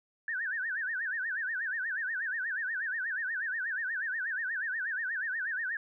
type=tone with vibrato; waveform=sine; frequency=1661.2 Hz; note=G#6; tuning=in tune; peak=-31 dBFS; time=0.28-5.77 s; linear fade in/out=2 ms; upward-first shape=sine; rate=8.3 Hz; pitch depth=200 cents each way; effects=none